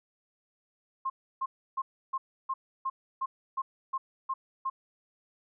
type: tone bursts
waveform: sine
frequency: 1064 Hz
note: C6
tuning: 29 cents sharp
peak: -28 dBFS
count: 11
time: 1.05-4.7 s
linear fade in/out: 10 ms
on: 50 ms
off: 310 ms
effects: none